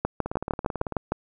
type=two click trains; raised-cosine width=1 ms; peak=-16 / -9 dBFS; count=13 / 8; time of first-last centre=0.26-0.923 / 0.05-1.12 s; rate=18.1 / 6.54 Hz; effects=none